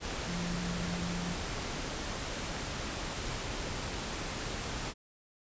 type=tone in noise; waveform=sine; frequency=174.5 Hz; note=F3; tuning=1 cent flat; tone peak=-35 dBFS; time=0.25-1.37 s; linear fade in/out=50 ms; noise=pink; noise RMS=-37 dBFS; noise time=0-4.94 s; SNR=-1 dB; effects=resampled to 16000 Hz